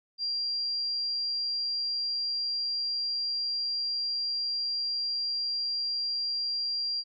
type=tone; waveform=sine; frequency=4758 Hz; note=D8; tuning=22 cents sharp; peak=-28 dBFS; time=0.18-7.04 s; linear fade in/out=50 ms; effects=none